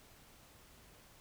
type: silence
effects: pink hiss -61 dBFS RMS until 1.2 s